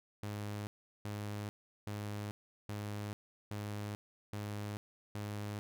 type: tone bursts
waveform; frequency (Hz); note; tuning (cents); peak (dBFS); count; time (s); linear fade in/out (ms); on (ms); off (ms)
sawtooth; 103.83; G#2; 0; -35; 7; 0.23-5.59; 0; 440; 380
effects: none